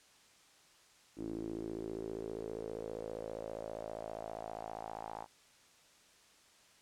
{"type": "tone with band-pass filter sweep", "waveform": "sawtooth", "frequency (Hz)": 55, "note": "A1", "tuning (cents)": 0, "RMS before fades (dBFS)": -43, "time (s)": [1.16, 5.27], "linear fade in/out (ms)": 50, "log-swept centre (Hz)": [310, 850], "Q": 5.1, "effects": ["white hiss -64 dBFS RMS until 6.81 s", "low-pass 8000 Hz 12 dB/octave"]}